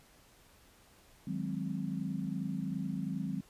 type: chord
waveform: sine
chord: Ab dominant seventh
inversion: second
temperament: equal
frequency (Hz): 155.56 / 185 / 207.7 / 261.6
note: Eb3 / Gb3 / Ab3 / C4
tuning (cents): 0 / 0 / 0 / 0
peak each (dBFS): -40 / -37 / -40 / -40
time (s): 1.27-3.41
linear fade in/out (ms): 5
effects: pink hiss -62 dBFS RMS until 3.49 s + resampled to 32000 Hz